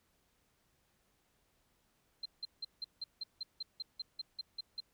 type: tone bursts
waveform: sine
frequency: 4135 Hz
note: C8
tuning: 21 cents flat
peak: -37 dBFS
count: 14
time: 2.23-4.804 s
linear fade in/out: 5 ms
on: 26 ms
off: 170 ms
effects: pink hiss -75 dBFS RMS until 4.93 s